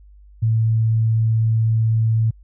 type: tone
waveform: sine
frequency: 112 Hz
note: A2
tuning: 31 cents sharp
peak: -14 dBFS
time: 0.42-2.31 s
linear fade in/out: 10 ms
effects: added 50 Hz sine -43 dBFS peak until 2.43 s